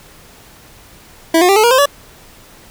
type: tone with pitch steps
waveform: 25% pulse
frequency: 327.5 / 359.2 / 394 / 432.1 / 474 / 519.9 / 570.2 Hz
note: E4 / F4 / G4 / A4 / A#4 / C5 / C#5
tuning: -11 / +49 / +9 / -31 / +29 / -11 / +49 cents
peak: -4 dBFS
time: 1.34-1.858 s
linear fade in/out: 5 ms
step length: 74 ms
effects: pink hiss -42 dBFS RMS until 2.7 s